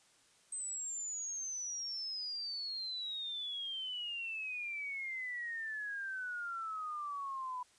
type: exponential sweep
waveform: sine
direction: down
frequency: 8270 to 987.8 Hz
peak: -38 dBFS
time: 0.52-7.63 s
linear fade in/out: 5 ms
effects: white hiss -67 dBFS RMS until 7.78 s + resampled to 22050 Hz